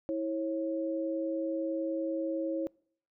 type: tone pair together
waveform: sine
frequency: 325.4 / 543.9 Hz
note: E4 / C#5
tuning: -22 / -33 cents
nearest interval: major sixth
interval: 889 cents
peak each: -32 / -33 dBFS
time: 0.09-2.67 s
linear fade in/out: 0 ms
effects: noise-tail reverb RT60 0.6 s tail -26 dB re dry